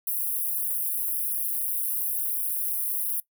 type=high-pass noise; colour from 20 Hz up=white; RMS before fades=-28 dBFS; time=0.07-3.2 s; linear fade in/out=2 ms; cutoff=9700 Hz; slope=96 dB/octave; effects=noise-tail reverb RT60 0.1 s tail -19 dB re dry